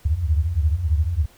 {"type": "tone cluster", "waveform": "sine", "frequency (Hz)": [72.9, 76.2, 87.6], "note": ["D2", "D#2", "F2"], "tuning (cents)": [-12, -36, 6], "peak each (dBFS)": -22, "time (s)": [0.05, 1.26], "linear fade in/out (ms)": 10, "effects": ["pink hiss -53 dBFS RMS until 1.37 s"]}